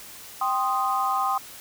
sine chord, C minor, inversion second, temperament equal, 784 / 1046.5 / 1244.5 Hz, G5 / C6 / Eb6, 0 / 0 / 0 cents, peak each -26 dBFS, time 0.41-1.38 s, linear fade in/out 5 ms, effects white hiss -43 dBFS RMS until 1.6 s

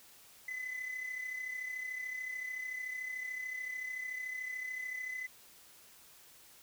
sine tone with amplitude modulation, 2016 Hz, B6, 35 cents sharp, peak -33 dBFS, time 0.48-5.27 s, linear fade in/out 5 ms, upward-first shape sine, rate 33.6 Hz, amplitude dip 65%, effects tanh soft clip ceiling -35 dBFS + white hiss -59 dBFS RMS until 6.62 s

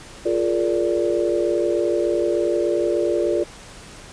sine chord, Bb dominant seventh, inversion second, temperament just, 349.6 / 419.5 / 466.2 / 582.7 Hz, F4 / Ab4 / Bb4 / D5, +2 / +17 / 0 / -14 cents, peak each -21 / -25 / -25 / -23 dBFS, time 0.25-3.44 s, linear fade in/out 10 ms, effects pink hiss -41 dBFS RMS until 4.12 s + resampled to 22050 Hz

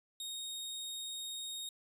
sawtooth tone, 3729 Hz, A#7, in tune, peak -37 dBFS, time 0.2-1.69 s, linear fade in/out 2 ms, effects resampled to 32000 Hz

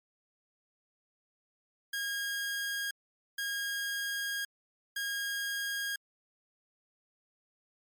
sawtooth tone bursts at uneven times, 1630 Hz, G#6, 33 cents flat, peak -29 dBFS, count 3, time 1.93-2.91 / 3.38-4.45 / 4.96-5.96 s, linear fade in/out 5 ms, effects MP3 96 kbps

